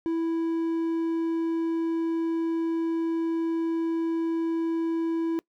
triangle tone, 329.6 Hz, E4, in tune, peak -22 dBFS, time 0.06-5.39 s, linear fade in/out 0 ms, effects noise-tail reverb RT60 0.1 s tail -23 dB re dry

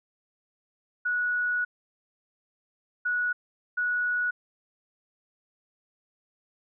sine tone bursts at uneven times, 1465 Hz, F#6, 18 cents flat, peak -24 dBFS, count 3, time 1.05-1.65 / 3.05-3.33 / 3.77-4.31 s, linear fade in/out 10 ms, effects none

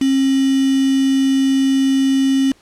sine tone with quantisation, 269.2 Hz, C4, 49 cents sharp, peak -12 dBFS, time 0.01-2.52 s, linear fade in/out 5 ms, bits 4, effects pink hiss -52 dBFS RMS until 2.61 s + low-pass 9000 Hz 12 dB/octave

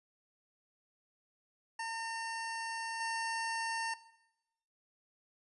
25% pulse tone with level steps, 909 Hz, A#5, 44 cents flat, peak -33 / -30 dBFS, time 1.79-3.94 s, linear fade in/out 5 ms, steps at 3 s, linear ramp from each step 10 ms, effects noise-tail reverb RT60 0.9 s tail -17 dB re dry + resampled to 24000 Hz

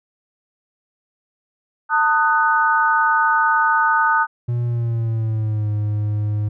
sine chord, D# diminished, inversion second, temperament just, 896 / 1244.5 / 1493.4 Hz, A5 / D#6 / F#6, +31 / 0 / +16 cents, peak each -18 dBFS, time 1.89-4.27 s, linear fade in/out 50 ms
triangle tone with pitch glide, 120 to 105.07 Hz, B2 to G#2, -49 to +21 cents, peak -16 dBFS, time 4.48-6.49 s, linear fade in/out 10 ms, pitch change -230 cents, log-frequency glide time 4.65-5.7 s
effects none

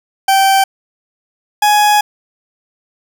40% pulse tone pair in turn, 777 / 835.7 Hz, G5 / G#5, -16 / +11 cents, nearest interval minor second, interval 127 cents, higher second, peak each -7 dBFS, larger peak neither, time 0.28-0.64 / 1.62-2.01 s, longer second, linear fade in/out 5 ms, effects 7-bit

